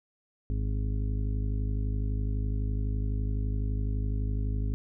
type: harmonic tone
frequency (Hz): 51.91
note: G#1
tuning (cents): 0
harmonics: 1 / 2 / 3 / 4 / 5 / 6 / 8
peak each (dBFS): -28 / -32 / -46 / -43 / -41 / -51 / -48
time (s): 0.5-4.74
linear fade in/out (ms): 0
effects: none